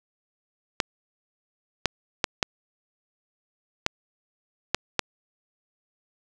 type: clicks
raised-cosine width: 0.2 ms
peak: -3 dBFS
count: 7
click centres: 0.802 / 1.857 / 2.242 / 2.428 / 3.864 / 4.746 / 4.993 s
effects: none